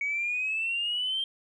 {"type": "exponential sweep", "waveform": "sine", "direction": "up", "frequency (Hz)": [2242, 3174], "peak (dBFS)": -26, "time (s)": [0.01, 1.24], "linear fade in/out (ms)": 2, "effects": ["tanh soft clip ceiling -22 dBFS"]}